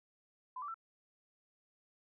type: tone with pitch steps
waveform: sine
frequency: 1012 / 1162.5 / 1335.3 Hz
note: B5 / D6 / E6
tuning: +42 / -18 / +22 cents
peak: -40 dBFS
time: 0.56-0.743 s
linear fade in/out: 5 ms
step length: 61 ms
effects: none